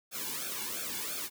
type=noise with flanger; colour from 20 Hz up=white; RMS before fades=-37 dBFS; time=0.11-1.3 s; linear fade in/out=50 ms; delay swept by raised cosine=1 to 1.6 ms; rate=2.9 Hz; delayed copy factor=-1; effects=none